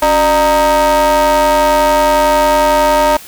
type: ring-modulated tone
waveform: square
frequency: 162.1 Hz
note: E3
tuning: 29 cents flat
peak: -6 dBFS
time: 0.02-3.17 s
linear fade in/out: 5 ms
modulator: 765 Hz
effects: white hiss -34 dBFS RMS until 3.27 s